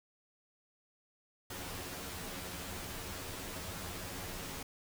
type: noise with comb filter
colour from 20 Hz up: pink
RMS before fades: -43 dBFS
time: 1.5-4.63 s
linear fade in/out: 5 ms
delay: 11 ms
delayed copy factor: +0.75
effects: none